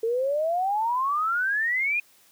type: exponential sweep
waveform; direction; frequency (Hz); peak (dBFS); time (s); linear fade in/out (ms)
sine; up; 443.4 to 2489; -22; 0.03-2; 5
effects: white hiss -58 dBFS RMS until 2.31 s + high-pass 100 Hz 12 dB/octave